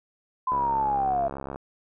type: linear sweep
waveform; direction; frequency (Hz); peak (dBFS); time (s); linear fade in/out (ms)
sine; down; 1031 to 670; -22; 0.47-1.28; 5
type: click train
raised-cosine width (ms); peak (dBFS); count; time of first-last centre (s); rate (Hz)
1; -20; 72; 0.52-1.56; 68.3
effects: none